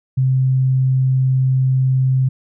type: tone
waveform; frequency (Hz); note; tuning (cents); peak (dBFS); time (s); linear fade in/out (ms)
sine; 130.81; C3; 0; -12; 0.17-2.29; 10
effects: none